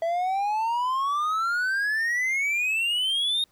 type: exponential sweep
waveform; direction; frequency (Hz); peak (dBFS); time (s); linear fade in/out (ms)
triangle; up; 656 to 3729; -21; 0.02-3.44; 2
effects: pink hiss -65 dBFS RMS until 3.51 s